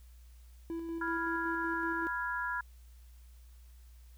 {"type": "tone with tremolo", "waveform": "triangle", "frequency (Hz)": 331.9, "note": "E4", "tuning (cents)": 12, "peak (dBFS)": -33, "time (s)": [0.7, 2.07], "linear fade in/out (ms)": 0, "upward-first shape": "square", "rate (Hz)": 5.3, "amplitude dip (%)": 30}
{"type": "chord", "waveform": "sine", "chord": "F diminished", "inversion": "second", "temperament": "equal", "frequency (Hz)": [987.8, 1396.9, 1661.2], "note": ["Cb6", "F6", "Ab6"], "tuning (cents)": [0, 0, 0], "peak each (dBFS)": -37, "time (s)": [1.01, 2.61], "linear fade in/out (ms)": 5}
{"effects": ["added 60 Hz sine -52 dBFS peak until 4.17 s", "white hiss -68 dBFS RMS until 4.17 s"]}